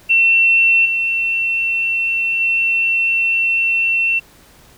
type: tone with level steps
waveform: sine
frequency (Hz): 2702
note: E7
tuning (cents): +42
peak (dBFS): -9 / -15 / -13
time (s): 0.09-4.2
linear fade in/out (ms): 20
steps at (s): 0.85 / 2.4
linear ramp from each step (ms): 10
effects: pink hiss -47 dBFS RMS until 4.77 s